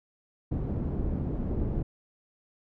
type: low-pass noise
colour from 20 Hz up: pink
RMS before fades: -30 dBFS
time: 0.51-1.83 s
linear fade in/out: 10 ms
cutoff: 320 Hz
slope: 12 dB/octave
effects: none